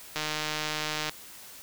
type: click train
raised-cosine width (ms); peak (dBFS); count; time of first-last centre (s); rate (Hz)
0.2; -13; 144; 0.16-1.095; 153
effects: white hiss -47 dBFS RMS until 1.62 s